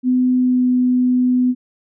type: tone with pitch glide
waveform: sine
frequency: 252.6 to 250.6 Hz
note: B3 to B3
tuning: +39 to +25 cents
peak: -12 dBFS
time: 0.03-1.55 s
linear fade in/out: 50 ms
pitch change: -14 cents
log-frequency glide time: 0.38-0.65 s
effects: none